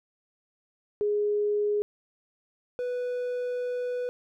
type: tone pair in turn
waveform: sine / triangle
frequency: 415.3 / 493.9 Hz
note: G#4 / B4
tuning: 0 / 0 cents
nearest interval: minor third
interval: 300 cents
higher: second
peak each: -23 / -26 dBFS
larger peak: first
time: 1.01-1.82 / 2.79-4.09 s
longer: second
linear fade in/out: 0 ms
effects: none